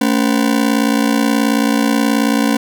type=ring-modulated tone; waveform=40% pulse; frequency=251.4 Hz; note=B3; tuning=31 cents sharp; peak=-8 dBFS; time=0.01-2.57 s; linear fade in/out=2 ms; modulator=29.3 Hz; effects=none